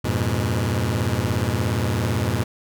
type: chord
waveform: sawtooth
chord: F diminished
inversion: none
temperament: equal with one note detuned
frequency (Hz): 87.31 / 103.83 / 121.14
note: F2 / Ab2 / Cb3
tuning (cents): 0 / 0 / -33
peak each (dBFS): -22 / -20 / -20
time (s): 0.04-2.44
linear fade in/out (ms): 10
effects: none